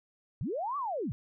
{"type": "linear two-way sweep", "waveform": "sine", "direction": "up then down", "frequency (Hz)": [89.7, 1181, 89.7], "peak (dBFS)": -31, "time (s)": [0.41, 1.12], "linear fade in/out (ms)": 0, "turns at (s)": 0.77, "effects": []}